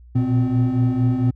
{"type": "tone cluster", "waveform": "triangle", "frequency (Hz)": [117.8, 122.2, 256.8], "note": ["A#2", "B2", "C4"], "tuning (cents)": [19, -18, -32], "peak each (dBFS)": -18, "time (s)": [0.15, 1.31], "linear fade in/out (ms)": 10, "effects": ["tanh soft clip ceiling -5 dBFS", "added 60 Hz sine -42 dBFS peak until 1.35 s"]}